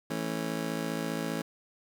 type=chord; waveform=25% pulse; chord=A major; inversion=second; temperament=just; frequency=165 / 220 / 275 Hz; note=E3 / A3 / C#4; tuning=+2 / 0 / -14 cents; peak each=-32 dBFS; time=0.1-1.42 s; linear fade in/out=5 ms; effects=none